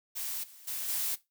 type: noise with level steps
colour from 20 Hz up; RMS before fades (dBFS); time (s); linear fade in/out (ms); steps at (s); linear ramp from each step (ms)
blue; -36 / -53 / -36 / -32; 0.15-1.16; 20; 0.43 / 0.67 / 0.88; 10
effects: noise-tail reverb RT60 0.2 s tail -18 dB re dry